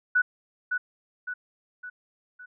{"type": "tone with echo", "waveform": "sine", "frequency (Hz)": 1480, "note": "F#6", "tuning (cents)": 0, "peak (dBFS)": -18, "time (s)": [0.15, 0.22], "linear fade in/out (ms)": 10, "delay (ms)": 560, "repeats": 4, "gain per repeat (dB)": -6, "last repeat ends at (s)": 2.46, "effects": []}